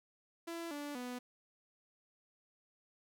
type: tone with pitch steps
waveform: sawtooth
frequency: 335.6 / 290.5 / 247.7 Hz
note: E4 / D4 / B3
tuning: +31 / -19 / +5 cents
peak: -37 dBFS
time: 0.47-1.19 s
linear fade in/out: 10 ms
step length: 240 ms
effects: none